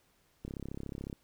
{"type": "click train", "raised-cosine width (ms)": 3, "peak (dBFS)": -27, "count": 24, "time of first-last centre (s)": [0.45, 1.128], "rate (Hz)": 33.9, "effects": ["pink hiss -70 dBFS RMS until 1.23 s"]}